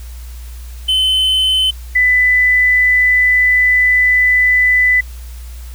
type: tone pair in turn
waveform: triangle / sine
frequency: 3053 / 1996.3 Hz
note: G7 / B6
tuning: -46 / +18 cents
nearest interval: perfect fifth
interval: 736 cents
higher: first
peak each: -9 / -8 dBFS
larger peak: second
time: 0.88-1.71 / 1.95-5.01 s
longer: second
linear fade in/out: 10 ms
effects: added 60 Hz sine -27 dBFS peak until 5.74 s + white hiss -42 dBFS RMS until 5.74 s